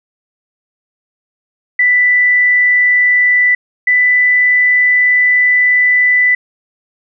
sine tone pair in turn, 1980 / 1989.2 Hz, B6 / B6, +4 / +12 cents, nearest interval unison, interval 8 cents, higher second, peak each -7 dBFS, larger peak neither, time 1.79-3.55 / 3.87-6.35 s, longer second, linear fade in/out 5 ms, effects none

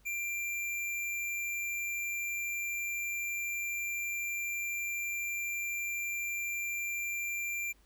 square tone, 2372 Hz, D7, 17 cents sharp, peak -34 dBFS, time 0.05-7.73 s, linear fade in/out 20 ms, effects added 50 Hz sine -63 dBFS peak until 7.85 s + pink hiss -68 dBFS RMS until 7.85 s

